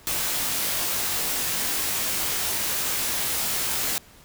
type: noise with comb filter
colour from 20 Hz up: white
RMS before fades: -26 dBFS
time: 0.07-3.98 s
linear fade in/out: 0 ms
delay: 20 ms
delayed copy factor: -0.75
effects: pink hiss -51 dBFS RMS until 4.24 s